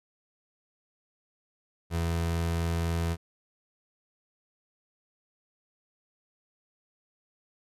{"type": "tone", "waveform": "30% pulse", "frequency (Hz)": 83.8, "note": "E2", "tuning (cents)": 29, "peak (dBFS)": -24, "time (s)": [1.9, 3.17], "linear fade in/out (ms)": 50, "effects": ["resampled to 32000 Hz"]}